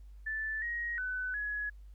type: tone with pitch steps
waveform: sine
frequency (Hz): 1756 / 1886 / 1504 / 1684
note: A6 / A#6 / F#6 / G#6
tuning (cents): -4 / +20 / +28 / +24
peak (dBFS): -33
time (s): 0.26-1.7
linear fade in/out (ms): 10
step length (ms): 360
effects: added 50 Hz sine -48 dBFS peak until 1.94 s + pink hiss -75 dBFS RMS until 1.94 s